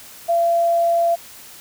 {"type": "tone", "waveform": "sine", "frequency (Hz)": 680, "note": "F5", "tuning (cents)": -46, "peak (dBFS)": -14, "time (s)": [0.28, 1.16], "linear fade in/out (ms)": 20, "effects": ["white hiss -41 dBFS RMS until 1.6 s"]}